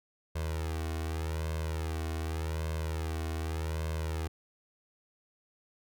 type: tone with flanger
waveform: sawtooth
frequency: 80 Hz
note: D#2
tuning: 49 cents sharp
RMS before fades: -34 dBFS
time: 0.35-4.28 s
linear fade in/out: 10 ms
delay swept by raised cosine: 1.9 to 2.75 ms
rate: 0.85 Hz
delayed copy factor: +0.75
effects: none